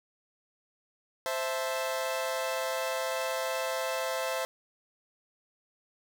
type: chord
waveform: sawtooth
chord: A minor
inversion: first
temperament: equal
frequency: 523.3 / 659.3 / 880 Hz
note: C5 / E5 / A5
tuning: 0 / 0 / 0 cents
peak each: -29 / -30 / -35 dBFS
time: 1.26-4.45 s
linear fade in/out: 0 ms
effects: none